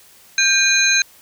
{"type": "tone cluster", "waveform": "sine", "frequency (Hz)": [1583, 2444, 4044, 6380], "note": ["G6", "D#7", "B7", "G8"], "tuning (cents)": [17, -32, 40, 30], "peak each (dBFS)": -18, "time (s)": [0.38, 1.02], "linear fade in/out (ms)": 2, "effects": ["white hiss -48 dBFS RMS until 1.21 s"]}